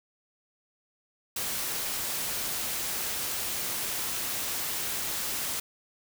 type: noise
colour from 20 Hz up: white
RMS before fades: -32 dBFS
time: 1.36-5.6 s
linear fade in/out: 5 ms
effects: none